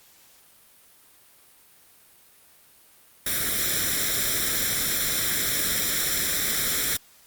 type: noise with comb filter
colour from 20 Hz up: white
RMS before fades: -25 dBFS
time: 3.26-6.97 s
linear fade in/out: 5 ms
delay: 0.54 ms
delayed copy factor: +0.75
effects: white hiss -55 dBFS RMS until 7.26 s + Opus 48 kbps